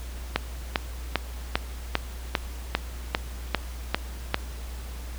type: click train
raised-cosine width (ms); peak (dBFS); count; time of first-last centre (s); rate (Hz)
0.3; -5; 11; 0.36-4.344; 2.51
effects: added 60 Hz sine -34 dBFS peak until 5.18 s + pink hiss -45 dBFS RMS until 5.18 s